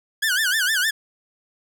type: tone with vibrato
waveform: sawtooth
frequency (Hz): 1612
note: G6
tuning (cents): +48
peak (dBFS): -15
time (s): 0.22-0.91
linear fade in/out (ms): 10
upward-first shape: sine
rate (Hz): 6.5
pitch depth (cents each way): 190
effects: none